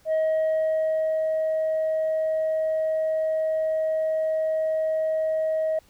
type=tone with ADSR envelope; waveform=sine; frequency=633 Hz; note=D#5; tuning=30 cents sharp; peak=-17 dBFS; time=0.05-5.79 s; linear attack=75 ms; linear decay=1100 ms; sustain=-3 dB; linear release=4 ms; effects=tanh soft clip ceiling -19 dBFS + pink hiss -59 dBFS RMS until 5.89 s